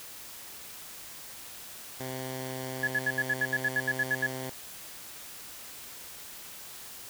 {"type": "tone", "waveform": "10% pulse", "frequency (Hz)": 130, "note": "C3", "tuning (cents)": -11, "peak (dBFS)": -27, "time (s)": [2, 4.5], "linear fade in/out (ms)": 2}
{"type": "tone bursts", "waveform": "sine", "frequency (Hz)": 1700, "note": "G#6", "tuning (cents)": 40, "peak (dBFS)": -24, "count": 13, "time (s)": [2.83, 4.266], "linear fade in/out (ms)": 5, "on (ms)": 44, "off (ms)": 72}
{"effects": ["white hiss -45 dBFS RMS until 7.09 s"]}